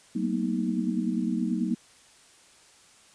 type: tone cluster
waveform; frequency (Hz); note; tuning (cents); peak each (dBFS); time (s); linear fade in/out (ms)
sine; 187.9 / 226.9 / 237.7 / 247.2 / 315.2; F#3 / A#3 / A#3 / B3 / D#4; +27 / -47 / +34 / +2 / +23; -30 / -30 / -34 / -32 / -32; 0.15-1.75; 10
effects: white hiss -56 dBFS RMS until 3.14 s + resampled to 22050 Hz